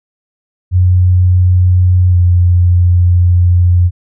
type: tone with pitch glide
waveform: sine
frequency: 90.7 to 88.63 Hz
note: F#2 to F2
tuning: -34 to +26 cents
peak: -5 dBFS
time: 0.71-3.91 s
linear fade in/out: 50 ms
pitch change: -40 cents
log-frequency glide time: 2.1-2.15 s
effects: none